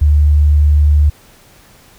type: tone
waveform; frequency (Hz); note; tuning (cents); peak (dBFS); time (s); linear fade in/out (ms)
sine; 74; D2; +14; -6; 0.01-1.1; 10
effects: pink hiss -45 dBFS RMS until 1.98 s